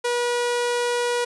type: tone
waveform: sawtooth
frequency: 483.3 Hz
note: B4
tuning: 38 cents flat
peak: -17 dBFS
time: 0.04-1.25 s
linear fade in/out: 10 ms
effects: resampled to 24000 Hz